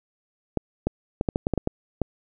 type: clicks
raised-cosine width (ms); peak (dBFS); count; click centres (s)
2; -9; 10; 0.573 / 0.87 / 1.211 / 1.288 / 1.359 / 1.469 / 1.537 / 1.577 / 1.674 / 2.017
effects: none